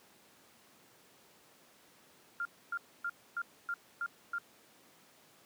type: tone bursts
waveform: sine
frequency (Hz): 1396.9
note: F6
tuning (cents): 0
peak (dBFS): -33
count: 7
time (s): 2.4-4.384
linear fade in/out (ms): 2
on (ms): 52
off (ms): 270
effects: pink hiss -62 dBFS RMS until 5.45 s + high-pass 200 Hz 12 dB/octave